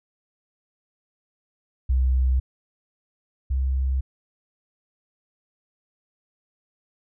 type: tone pair in turn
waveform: sine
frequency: 64.3 / 65.92 Hz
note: C2 / C2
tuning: -30 / +14 cents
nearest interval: unison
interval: 44 cents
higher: second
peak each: -17 / -20 dBFS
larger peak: first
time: 1.89-2.4 / 3.5-4.01 s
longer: neither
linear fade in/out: 10 ms
effects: none